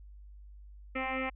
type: tone with frequency modulation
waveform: sine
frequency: 784 Hz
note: G5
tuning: in tune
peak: -31 dBFS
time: 0.95-1.3 s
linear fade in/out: 10 ms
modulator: 262 Hz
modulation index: 6.5
effects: added 50 Hz sine -48 dBFS peak until 1.35 s